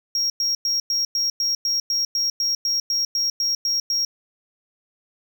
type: tone bursts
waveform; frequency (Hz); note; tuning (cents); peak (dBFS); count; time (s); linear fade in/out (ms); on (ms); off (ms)
triangle; 5590; F8; +1; -18; 16; 0.15-4.05; 2; 150; 100
effects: none